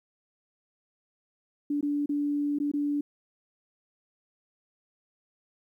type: tone with dropouts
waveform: sine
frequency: 290 Hz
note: D4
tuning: 22 cents flat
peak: -25 dBFS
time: 1.7-3.01 s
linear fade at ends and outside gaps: 5 ms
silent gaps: 1.81-1.827 / 2.06-2.092 / 2.587-2.6 / 2.716-2.736 s
effects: 11-bit